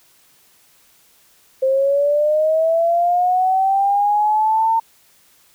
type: linear sweep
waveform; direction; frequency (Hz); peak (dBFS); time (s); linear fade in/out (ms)
sine; up; 523.3 to 911; -13; 1.62-4.8; 10
effects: white hiss -54 dBFS RMS until 5.54 s